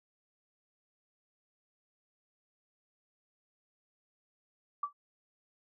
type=tone with exponential decay; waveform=sine; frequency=1157 Hz; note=D6; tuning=26 cents flat; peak=-27 dBFS; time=4.83-4.93 s; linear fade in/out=5 ms; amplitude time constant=20 ms; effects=none